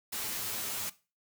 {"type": "noise with comb filter", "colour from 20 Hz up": "white", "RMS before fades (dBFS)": -36, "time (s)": [0.12, 0.9], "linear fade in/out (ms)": 10, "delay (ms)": 9.3, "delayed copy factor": 0.7, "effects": ["noise-tail reverb RT60 0.3 s tail -17 dB re dry"]}